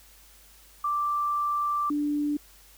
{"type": "tone pair in turn", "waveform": "sine", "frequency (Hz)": [1174.7, 293.7], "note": ["D6", "D4"], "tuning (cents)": [0, 0], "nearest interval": "2 octaves", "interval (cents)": 2400, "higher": "first", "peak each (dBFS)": -24, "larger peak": "neither", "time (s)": [[0.84, 1.9], [1.9, 2.37]], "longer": "first", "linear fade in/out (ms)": 5, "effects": ["added 50 Hz sine -57 dBFS peak until 2.77 s", "white hiss -55 dBFS RMS until 2.77 s"]}